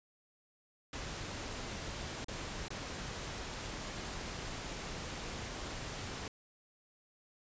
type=noise with dropouts; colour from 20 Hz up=pink; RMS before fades=-42 dBFS; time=0.93-6.28 s; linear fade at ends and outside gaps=2 ms; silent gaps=2.245-2.283 / 2.683-2.704 s; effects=resampled to 16000 Hz